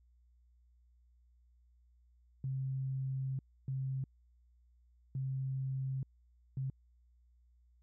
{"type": "tone bursts at uneven times", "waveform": "sine", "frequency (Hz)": 133, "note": "C3", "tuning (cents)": 29, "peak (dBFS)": -34, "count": 4, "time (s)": [[2.44, 3.39], [3.68, 4.04], [5.15, 6.03], [6.57, 6.7]], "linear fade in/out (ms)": 2, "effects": ["added 60 Hz sine -64 dBFS peak until 7.82 s"]}